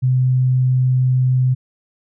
sine tone, 128.1 Hz, C3, 36 cents flat, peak -12 dBFS, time 0.02-1.55 s, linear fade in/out 20 ms, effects none

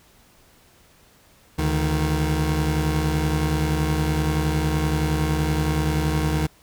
25% pulse tone pair together, 72.45 / 155.56 Hz, D2 / D#3, -23 / 0 cents, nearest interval octave + minor second, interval 1323 cents, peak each -19 dBFS, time 1.58-6.47 s, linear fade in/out 10 ms, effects pink hiss -55 dBFS RMS until 6.62 s

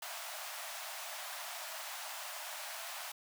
pink high-pass noise, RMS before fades -44 dBFS, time 0.02-3.12 s, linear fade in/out 5 ms, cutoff 600 Hz, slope 96 dB/octave, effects none

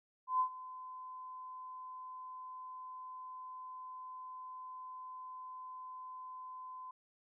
sine tone with ADSR envelope, 1022 Hz, C6, 41 cents flat, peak -27 dBFS, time 0.27-6.91 s, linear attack 130 ms, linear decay 86 ms, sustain -18 dB, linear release 4 ms, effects none

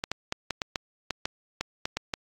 clicks, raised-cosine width 0.2 ms, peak -11 dBFS, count 12, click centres 0.039 / 0.116 / 0.324 / 0.507 / 0.618 / 0.758 / 1.107 / 1.255 / 1.61 / 1.855 / 1.97 / 2.138 s, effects AAC 48 kbps

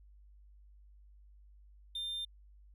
triangle tone, 3600 Hz, A7, 39 cents sharp, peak -35 dBFS, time 1.95-2.25 s, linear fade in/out 5 ms, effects added 50 Hz sine -56 dBFS peak until 2.74 s

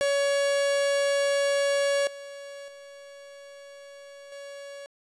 45% pulse tone with level steps, 562 Hz, C#5, 24 cents sharp, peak -22 / -39 / -44 / -39 dBFS, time 0.01-4.86 s, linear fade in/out 0 ms, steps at 2.07 / 2.68 / 4.32 s, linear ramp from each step 2 ms, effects resampled to 24000 Hz + 10-bit

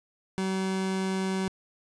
30% pulse tone, 190 Hz, F#3, 46 cents sharp, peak -24 dBFS, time 0.38-1.48 s, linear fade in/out 0 ms, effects resampled to 22050 Hz + 9-bit

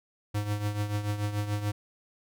square tone with tremolo, 103.83 Hz, G#2, in tune, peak -26 dBFS, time 0.34-1.72 s, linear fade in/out 10 ms, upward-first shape triangle, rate 6.9 Hz, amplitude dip 70%, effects none

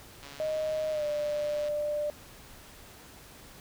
click train, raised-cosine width 0.2 ms, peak -29 dBFS, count 206, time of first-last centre 0.23-1.684 s, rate 141 Hz
sine tone with pitch glide, 622.3 to 593.9 Hz, D#5 to D5, 0 to +19 cents, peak -28 dBFS, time 0.4-2.1 s, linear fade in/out 0 ms, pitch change -81 cents, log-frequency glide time 0.91-1.04 s
effects pink hiss -51 dBFS RMS until 3.6 s

